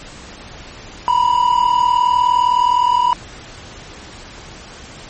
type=tone pair together; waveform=triangle; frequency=948.4 / 988 Hz; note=A#5 / B5; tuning=+30 / 0 cents; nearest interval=minor second; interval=70 cents; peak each=-14 / -11 dBFS; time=1.08-3.13 s; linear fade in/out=0 ms; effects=pink hiss -36 dBFS RMS until 5.09 s + MP3 32 kbps